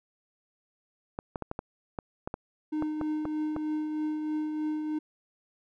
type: clicks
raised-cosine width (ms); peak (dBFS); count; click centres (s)
1; -19; 12; 1.189 / 1.358 / 1.423 / 1.514 / 1.591 / 1.988 / 2.275 / 2.341 / 2.824 / 3.013 / 3.254 / 3.564
type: tone with tremolo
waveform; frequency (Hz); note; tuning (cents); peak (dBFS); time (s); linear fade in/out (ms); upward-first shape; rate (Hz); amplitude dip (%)
triangle; 306.6; D#4; -25; -25; 2.72-4.99; 10; triangle; 3.2; 40
effects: none